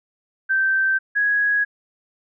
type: tone pair in turn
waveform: sine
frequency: 1557 / 1662.6 Hz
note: G6 / G#6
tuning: -12 / +1 cents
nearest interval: minor second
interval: 113 cents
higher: second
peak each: -16 dBFS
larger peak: neither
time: 0.49-0.99 / 1.15-1.65 s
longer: neither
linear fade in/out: 20 ms
effects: none